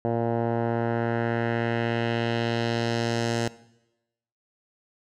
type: tone with low-pass filter sweep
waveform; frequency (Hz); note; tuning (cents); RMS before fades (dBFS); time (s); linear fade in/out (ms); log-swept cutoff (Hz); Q
10% pulse; 116.54; A#2; 0; -26; 0.05-3.48; 0; 720 to 7200; 1.4
effects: noise-tail reverb RT60 0.9 s tail -18 dB re dry